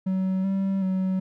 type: tone with pitch steps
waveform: triangle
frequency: 188.5 / 193.8 / 188 Hz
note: F#3 / G3 / F#3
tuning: +32 / -20 / +28 cents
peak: -20 dBFS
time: 0.06-1.2 s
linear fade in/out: 10 ms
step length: 380 ms
effects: none